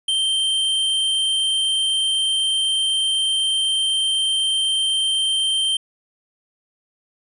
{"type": "tone", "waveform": "square", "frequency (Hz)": 3136, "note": "G7", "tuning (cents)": 0, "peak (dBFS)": -18, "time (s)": [0.08, 5.77], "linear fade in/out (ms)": 5, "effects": ["resampled to 24000 Hz", "9-bit"]}